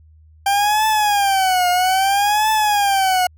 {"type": "tone with vibrato", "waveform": "40% pulse", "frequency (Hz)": 789, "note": "G5", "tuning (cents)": 11, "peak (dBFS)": -13, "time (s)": [0.46, 3.27], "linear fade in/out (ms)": 5, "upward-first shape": "triangle", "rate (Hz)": 0.61, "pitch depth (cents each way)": 180, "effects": ["added 78 Hz sine -45 dBFS peak until 3.37 s"]}